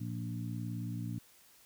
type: harmonic tone with a mistuned harmonic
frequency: 58.5 Hz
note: A#1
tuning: 7 cents sharp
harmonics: 2 / 3 / 4 / 5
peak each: -38 / -42 / -44 / -46 dBFS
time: 0-1.19 s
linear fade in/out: 10 ms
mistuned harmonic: 2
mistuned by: -26 cents
effects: white hiss -62 dBFS RMS until 1.65 s